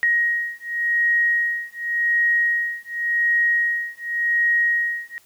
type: beating tone pair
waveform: sine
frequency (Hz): 1884 / 1884.89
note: A#6 / A#6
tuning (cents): +18 / +19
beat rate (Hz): 0.89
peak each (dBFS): -21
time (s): 0.03-5.18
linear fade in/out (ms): 0
effects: white hiss -56 dBFS RMS until 5.25 s